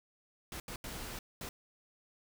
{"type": "noise bursts at uneven times", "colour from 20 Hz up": "pink", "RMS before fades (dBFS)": -43, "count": 4, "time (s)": [[0.52, 0.6], [0.68, 0.76], [0.84, 1.19], [1.41, 1.49]], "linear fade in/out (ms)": 2, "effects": []}